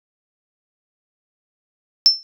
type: tone with exponential decay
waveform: sine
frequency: 5330 Hz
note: E8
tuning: 18 cents sharp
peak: -3 dBFS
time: 2.06-2.23 s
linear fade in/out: 0 ms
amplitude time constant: 36 ms
effects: tanh soft clip ceiling 0 dBFS